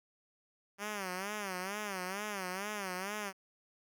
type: tone with vibrato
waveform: 5% pulse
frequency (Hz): 196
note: G3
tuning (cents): 0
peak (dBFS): -26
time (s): 0.78-3.33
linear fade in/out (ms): 50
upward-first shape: sine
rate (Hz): 2.2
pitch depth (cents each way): 140
effects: none